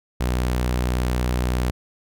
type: tone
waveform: sawtooth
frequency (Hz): 61.74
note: B1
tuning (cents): 0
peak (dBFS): -16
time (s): 0.2-1.71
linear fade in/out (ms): 10
effects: none